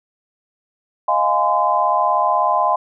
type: chord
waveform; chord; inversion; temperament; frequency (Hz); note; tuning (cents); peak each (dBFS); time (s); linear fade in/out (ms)
sine; F minor seventh; third; equal with one note detuned; 622.3 / 698.5 / 830.6 / 1027.9; Eb5 / F5 / Ab5 / C6; 0 / 0 / 0 / -31; -22 / -20 / -20 / -17; 1.08-2.76; 5
effects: none